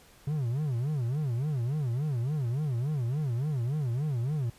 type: tone with vibrato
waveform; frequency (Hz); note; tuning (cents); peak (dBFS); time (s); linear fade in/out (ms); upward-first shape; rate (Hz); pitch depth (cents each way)
triangle; 134; C3; +42; -25; 0.27-4.5; 5; sine; 3.5; 260
effects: pink hiss -57 dBFS RMS until 4.58 s + resampled to 32000 Hz